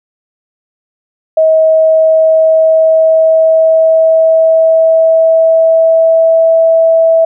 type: tone with pitch glide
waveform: sine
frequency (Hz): 637 to 654.2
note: D#5 to E5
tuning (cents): +41 to -13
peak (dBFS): -4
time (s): 1.37-7.25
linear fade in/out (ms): 5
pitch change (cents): +46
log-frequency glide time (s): 1.51-6.54
effects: none